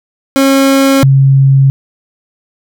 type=tone pair in turn; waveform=30% pulse / sine; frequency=271.8 / 135.9 Hz; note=C#4 / C#3; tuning=-34 / -34 cents; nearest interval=octave; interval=1200 cents; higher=first; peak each=-3 dBFS; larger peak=neither; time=0.36-1.03 / 1.03-1.7 s; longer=neither; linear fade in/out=0 ms; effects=none